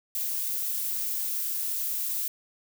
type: noise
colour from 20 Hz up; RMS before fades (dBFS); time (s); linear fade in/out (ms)
violet; -30; 0.15-2.28; 2
effects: none